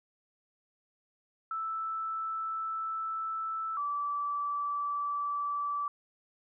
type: tone pair in turn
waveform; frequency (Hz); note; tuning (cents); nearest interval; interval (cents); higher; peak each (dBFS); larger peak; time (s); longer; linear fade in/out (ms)
sine; 1318.5 / 1158.1; E6 / D6; 0 / -25; major second; 225; first; -32 / -30; second; 1.51-3.77 / 3.77-5.88; first; 2
effects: none